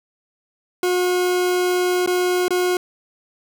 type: tone with dropouts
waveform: 40% pulse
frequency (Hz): 360.9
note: F#4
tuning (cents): -43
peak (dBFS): -16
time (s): 0.83-2.77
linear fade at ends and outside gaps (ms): 2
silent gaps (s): 2.062-2.074 / 2.482-2.506
effects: none